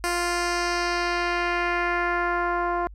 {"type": "tone with low-pass filter sweep", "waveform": "10% pulse", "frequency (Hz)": 349.2, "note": "F4", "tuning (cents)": 0, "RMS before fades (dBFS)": -25, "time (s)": [0.04, 2.87], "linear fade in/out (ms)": 0, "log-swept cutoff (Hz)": [10000, 960], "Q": 1.4, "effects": ["added 50 Hz sine -40 dBFS peak until 2.94 s"]}